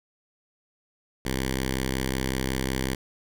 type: tone with notch filter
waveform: 5% pulse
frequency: 65.41 Hz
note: C2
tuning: in tune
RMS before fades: -28 dBFS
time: 1.25-2.95 s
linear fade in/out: 5 ms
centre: 670 Hz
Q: 0.95
effects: none